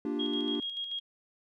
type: chord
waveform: triangle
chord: G minor seventh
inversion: first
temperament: equal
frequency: 233.1 / 293.7 / 349.2 / 392 Hz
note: Bb3 / D4 / F4 / G4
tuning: 0 / 0 / 0 / 0 cents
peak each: -34 / -31 / -36 / -36 dBFS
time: 0.05-0.6 s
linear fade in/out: 2 ms
type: tone with tremolo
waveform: sine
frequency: 3272 Hz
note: G#7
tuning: 26 cents flat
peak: -32 dBFS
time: 0.19-1 s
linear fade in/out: 10 ms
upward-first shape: square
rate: 6.9 Hz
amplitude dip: 45%
effects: none